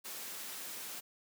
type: high-pass noise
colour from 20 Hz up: white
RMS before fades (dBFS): -44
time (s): 0.04-1.01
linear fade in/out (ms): 20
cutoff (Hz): 170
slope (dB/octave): 12
effects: none